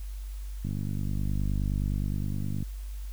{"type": "click train", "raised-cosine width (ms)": 5, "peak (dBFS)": -19, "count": 99, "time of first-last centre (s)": [0.65, 2.626], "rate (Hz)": 49.6, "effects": ["added 49 Hz sine -34 dBFS peak until 3.12 s", "white hiss -55 dBFS RMS until 3.12 s"]}